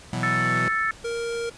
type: chord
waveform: sawtooth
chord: B suspended fourth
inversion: none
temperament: equal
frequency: 123.47 / 164.81 / 185 Hz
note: B2 / E3 / F#3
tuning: 0 / 0 / 0 cents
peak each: -24 / -27 / -27 dBFS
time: 0.13-0.68 s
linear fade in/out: 0 ms
type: harmonic tone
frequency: 440.9 Hz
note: A4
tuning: 4 cents sharp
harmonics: 3 / 4 / 5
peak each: -25 / -24 / -31 dBFS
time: 0.23-0.91 s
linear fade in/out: 2 ms
type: tone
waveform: square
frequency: 466.6 Hz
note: A#4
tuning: 2 cents sharp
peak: -27 dBFS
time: 1.04-1.5 s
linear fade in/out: 10 ms
effects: pink hiss -46 dBFS RMS until 1.57 s + resampled to 22050 Hz